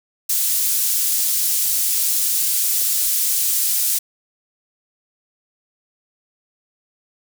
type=high-pass noise; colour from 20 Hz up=pink; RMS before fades=-19 dBFS; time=0.29-3.99 s; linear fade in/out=10 ms; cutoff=8100 Hz; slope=12 dB/octave; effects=none